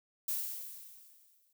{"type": "noise with exponential decay", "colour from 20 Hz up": "violet", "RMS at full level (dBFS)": -33, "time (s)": [0.28, 1.53], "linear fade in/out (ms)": 5, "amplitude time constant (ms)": 270, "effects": []}